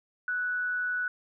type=tone with amplitude modulation; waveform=sine; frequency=1480 Hz; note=F#6; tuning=in tune; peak=-26 dBFS; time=0.28-1.08 s; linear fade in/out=2 ms; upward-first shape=sine; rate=171 Hz; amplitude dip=30%; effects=none